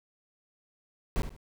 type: noise with echo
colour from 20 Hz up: brown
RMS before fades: -27 dBFS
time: 1.16-1.22 s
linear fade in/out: 0 ms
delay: 72 ms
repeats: 2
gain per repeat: -11 dB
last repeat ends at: 1.364 s
effects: none